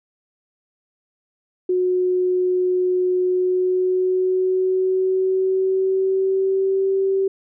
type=tone with pitch glide; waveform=sine; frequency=364.9 to 386.6 Hz; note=F#4 to G4; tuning=-24 to -24 cents; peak=-16 dBFS; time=1.69-7.28 s; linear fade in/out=5 ms; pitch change=+100 cents; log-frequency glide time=3.22-6.9 s; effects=none